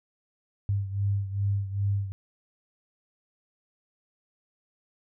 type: beating tone pair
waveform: sine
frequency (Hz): 99.2 / 101.7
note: G2 / G#2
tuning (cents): +21 / -36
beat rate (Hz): 2.5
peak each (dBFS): -26 / -31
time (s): 0.69-2.12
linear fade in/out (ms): 0
effects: none